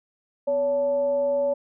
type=tone with frequency modulation; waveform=sine; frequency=565 Hz; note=C#5; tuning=33 cents sharp; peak=-20 dBFS; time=0.47-1.54 s; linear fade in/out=10 ms; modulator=312 Hz; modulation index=0.28; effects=none